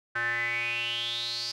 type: tone with band-pass filter sweep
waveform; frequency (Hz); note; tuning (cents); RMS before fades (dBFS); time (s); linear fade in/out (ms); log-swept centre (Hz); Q
square; 118; A#2; +22; -31; 0.15-1.52; 10; 1600 to 4900; 9.4
effects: none

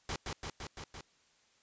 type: noise with echo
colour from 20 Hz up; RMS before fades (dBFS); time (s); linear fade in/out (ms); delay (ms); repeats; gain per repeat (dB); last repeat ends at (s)
pink; -37; 0.09-0.16; 2; 170; 5; -2; 1.01
effects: white hiss -69 dBFS RMS until 1.62 s + resampled to 16000 Hz

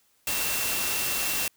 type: tone in noise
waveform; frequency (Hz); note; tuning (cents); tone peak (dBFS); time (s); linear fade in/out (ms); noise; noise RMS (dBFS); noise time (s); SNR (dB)
sine; 2707; E7; +45; -34; 0.27-1.48; 2; white; -28; 0.27-1.48; -9
effects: white hiss -66 dBFS RMS until 1.56 s

